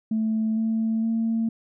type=tone with pitch steps; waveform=sine; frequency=220 / 223.1 / 226.2 Hz; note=A3 / A3 / A3; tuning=0 / +24 / +48 cents; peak=-20 dBFS; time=0.11-1.49 s; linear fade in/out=5 ms; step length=460 ms; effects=tanh soft clip ceiling -17 dBFS